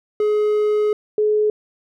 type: tone pair in turn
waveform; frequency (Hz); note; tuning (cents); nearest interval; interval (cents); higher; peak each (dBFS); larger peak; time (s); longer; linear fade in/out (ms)
triangle / sine; 421.9 / 424.6; G#4 / G#4; +27 / +38; unison; 11; second; -13 / -14; first; 0.2-0.93 / 1.18-1.5; first; 2
effects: none